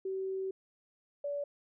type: tone pair in turn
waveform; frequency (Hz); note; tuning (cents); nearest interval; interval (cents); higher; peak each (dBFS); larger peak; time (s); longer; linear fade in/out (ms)
sine; 382 / 574.2; G4 / D5; -45 / -39; perfect fifth; 706; second; -33 / -33; neither; 0.05-0.51 / 1.24-1.44; first; 5
effects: none